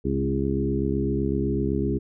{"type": "harmonic tone with a mistuned harmonic", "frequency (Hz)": 67.9, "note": "C#2", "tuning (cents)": -35, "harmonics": [1, 2, 3, 4, 5, 6], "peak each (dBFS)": [-29, -29, -29, -29, -29, -29], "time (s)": [0.04, 1.99], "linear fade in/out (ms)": 20, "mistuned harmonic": 3, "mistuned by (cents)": 20, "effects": []}